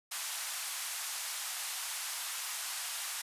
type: band-pass noise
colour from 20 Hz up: white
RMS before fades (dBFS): -39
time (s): 0.11-3.22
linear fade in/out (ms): 10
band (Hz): 790 to 12000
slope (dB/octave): 24
effects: resampled to 32000 Hz